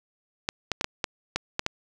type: clicks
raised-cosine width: 0.2 ms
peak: -8 dBFS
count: 8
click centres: 0.489 / 0.717 / 0.811 / 0.844 / 1.042 / 1.36 / 1.594 / 1.664 s
effects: none